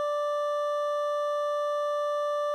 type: tone pair together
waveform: triangle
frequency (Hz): 587.4 / 1174.7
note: D5 / D6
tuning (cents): 0 / 0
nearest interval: octave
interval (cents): 1200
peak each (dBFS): -25 / -30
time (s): 0-2.54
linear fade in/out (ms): 0
effects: none